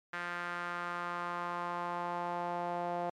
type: tone with band-pass filter sweep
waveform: sawtooth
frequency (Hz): 174.61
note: F3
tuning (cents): 0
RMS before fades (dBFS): -37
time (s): 0.13-3.1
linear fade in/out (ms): 5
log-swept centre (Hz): 1600 to 700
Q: 2.7
effects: MP3 96 kbps